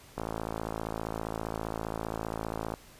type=click train; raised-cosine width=1 ms; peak=-19 dBFS; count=142; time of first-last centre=0.18-2.739 s; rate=55.1 Hz; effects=pink hiss -54 dBFS RMS until 2.99 s + resampled to 32000 Hz